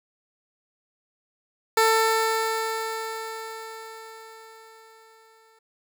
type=tone with exponential decay; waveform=15% pulse; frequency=445.7 Hz; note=A4; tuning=22 cents sharp; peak=-10 dBFS; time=1.77-5.59 s; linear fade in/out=5 ms; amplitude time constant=830 ms; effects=none